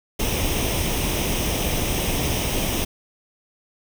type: noise with comb filter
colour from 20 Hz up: pink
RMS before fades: -23 dBFS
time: 0.19-2.85 s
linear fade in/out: 10 ms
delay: 0.34 ms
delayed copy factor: +0.6
effects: none

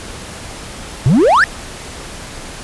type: exponential sweep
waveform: triangle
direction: up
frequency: 114.2 to 1864.7 Hz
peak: -5 dBFS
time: 1.06-1.44 s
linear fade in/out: 0 ms
effects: pink hiss -30 dBFS RMS until 2.63 s + resampled to 24000 Hz

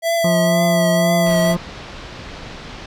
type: tone with vibrato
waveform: square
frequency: 659.3 Hz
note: E5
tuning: in tune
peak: -16 dBFS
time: 0.02-1.56 s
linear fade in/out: 50 ms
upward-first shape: triangle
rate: 2 Hz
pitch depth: 43 cents each way
type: harmonic tone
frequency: 174.8 Hz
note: F3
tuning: 2 cents sharp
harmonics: 1 / 2 / 3 / 5 / 6 / 7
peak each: -16 / -28 / -28 / -33 / -32 / -34 dBFS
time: 0.24-1.57 s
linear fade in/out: 5 ms
type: low-pass noise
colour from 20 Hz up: pink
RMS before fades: -34 dBFS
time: 1.26-2.86 s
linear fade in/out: 5 ms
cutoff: 5100 Hz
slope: 24 dB/octave
effects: none

